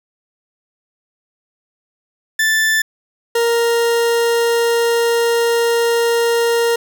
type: tone pair in turn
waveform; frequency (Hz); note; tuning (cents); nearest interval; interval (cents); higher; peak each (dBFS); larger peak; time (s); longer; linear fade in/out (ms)
40% pulse; 1760 / 467; A6 / A#4; 0 / +3; octave + major seventh; 2297; first; -12; neither; 2.39-2.82 / 3.35-6.76; second; 5
effects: none